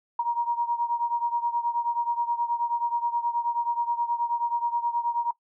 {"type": "beating tone pair", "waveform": "sine", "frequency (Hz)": [943, 952.4], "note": ["A#5", "A#5"], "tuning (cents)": [20, 37], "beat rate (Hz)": 9.4, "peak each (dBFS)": [-25, -28], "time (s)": [0.19, 5.31], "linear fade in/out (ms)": 5, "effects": ["noise-tail reverb RT60 0.1 s tail -20 dB re dry"]}